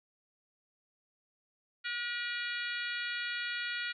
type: harmonic tone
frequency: 480 Hz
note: B4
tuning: 49 cents flat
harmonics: 3 / 4 / 5 / 6 / 7 / 8 / 9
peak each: -38 / -40 / -42 / -44 / -45 / -46 / -47 dBFS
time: 1.84-3.93 s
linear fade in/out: 20 ms
effects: none